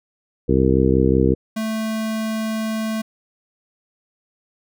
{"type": "harmonic tone", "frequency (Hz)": 65.41, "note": "C2", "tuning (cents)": 0, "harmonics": [1, 2, 3, 4, 5, 6, 7], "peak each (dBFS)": [-21, -21, -21, -21, -21, -21, -21], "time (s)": [0.48, 1.35], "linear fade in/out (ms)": 20}
{"type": "tone", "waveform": "square", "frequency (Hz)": 220, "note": "A3", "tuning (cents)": 0, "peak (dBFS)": -22, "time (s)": [1.56, 3.02], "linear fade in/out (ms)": 10}
{"effects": []}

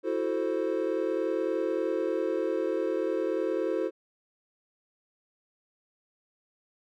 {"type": "chord", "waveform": "triangle", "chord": "F# half-diminished seventh", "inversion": "third", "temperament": "equal", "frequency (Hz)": [329.6, 370, 440, 523.3], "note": ["E4", "F#4", "A4", "C5"], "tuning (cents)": [0, 0, 0, 0], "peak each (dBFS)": -30, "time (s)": [0.03, 3.91], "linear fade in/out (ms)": 50, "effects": []}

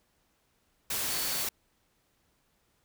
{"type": "tone in noise", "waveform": "sine", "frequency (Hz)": 4461, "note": "C#8", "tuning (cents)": 10, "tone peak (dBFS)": -39, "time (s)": [1.1, 1.44], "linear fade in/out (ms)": 5, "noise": "white", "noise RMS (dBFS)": -32, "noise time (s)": [0.9, 1.49], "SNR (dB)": -10, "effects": ["pink hiss -72 dBFS RMS until 2.84 s"]}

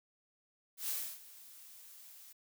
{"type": "noise with ADSR envelope", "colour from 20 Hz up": "blue", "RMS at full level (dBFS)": -36, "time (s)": [0.77, 2.33], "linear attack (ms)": 120, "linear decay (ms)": 290, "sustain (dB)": -19, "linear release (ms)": 10, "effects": []}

